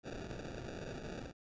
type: noise with sample-and-hold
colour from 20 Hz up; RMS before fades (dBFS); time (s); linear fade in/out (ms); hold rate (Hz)
white; -45; 0.03-1.33; 50; 1050
effects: resampled to 16000 Hz